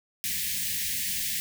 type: band-stop noise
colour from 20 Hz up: white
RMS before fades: -30 dBFS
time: 0.24-1.4 s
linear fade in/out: 0 ms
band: 240 to 1700 Hz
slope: 96 dB/octave
effects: none